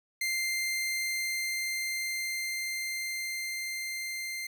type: tone with level ramp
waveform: sawtooth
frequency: 2093 Hz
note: C7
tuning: in tune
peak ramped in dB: -25 to -31 dBFS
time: 0.21-4.47 s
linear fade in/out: 5 ms
effects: none